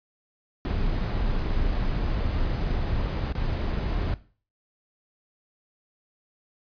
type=noise with dropouts; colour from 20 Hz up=brown; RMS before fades=-26 dBFS; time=0.65-4.14 s; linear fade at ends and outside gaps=1 ms; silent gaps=3.325-3.351 s; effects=noise-tail reverb RT60 0.4 s tail -17 dB re dry + resampled to 11025 Hz